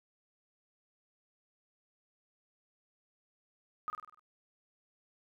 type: tone with echo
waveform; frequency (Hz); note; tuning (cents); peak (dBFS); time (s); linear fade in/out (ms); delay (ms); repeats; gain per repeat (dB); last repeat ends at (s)
sine; 1244.5; D#6; 0; -32; 3.88-3.9; 0; 49; 6; -5; 4.194
effects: none